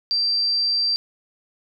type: tone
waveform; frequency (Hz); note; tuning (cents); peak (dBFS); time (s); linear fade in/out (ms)
sine; 4699; D8; 0; -18; 0.11-0.96; 0
effects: none